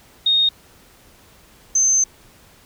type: tone pair in turn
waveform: sine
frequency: 3710 / 6239 Hz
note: A#7 / G8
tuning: -9 / -9 cents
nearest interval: major sixth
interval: 900 cents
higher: second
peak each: -13 dBFS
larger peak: neither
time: 0.26-0.49 / 1.75-2.04 s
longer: second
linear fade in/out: 5 ms
effects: pink hiss -50 dBFS RMS until 2.65 s